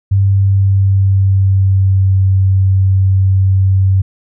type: tone with pitch glide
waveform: sine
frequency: 98.2 to 95.68 Hz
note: G2 to G2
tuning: +4 to -41 cents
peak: -7 dBFS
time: 0.11-4.02 s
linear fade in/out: 10 ms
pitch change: -45 cents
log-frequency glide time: 0.22-2.16 s
effects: none